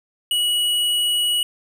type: tone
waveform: square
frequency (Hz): 2922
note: F#7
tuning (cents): -22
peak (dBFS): -18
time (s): 0.31-1.43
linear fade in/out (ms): 2
effects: none